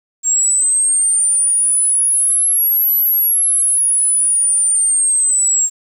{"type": "linear two-way sweep", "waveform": "sine", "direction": "up then down", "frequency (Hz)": [7459, 11850, 7459], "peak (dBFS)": -11, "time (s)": [0.23, 5.7], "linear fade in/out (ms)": 50, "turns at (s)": 2.95, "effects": ["7-bit"]}